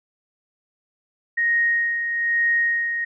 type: tone with tremolo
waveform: sine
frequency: 1869 Hz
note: A#6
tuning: 4 cents sharp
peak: -16 dBFS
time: 1.37-3.05 s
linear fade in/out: 10 ms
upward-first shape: sine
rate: 1.1 Hz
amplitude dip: 50%
effects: none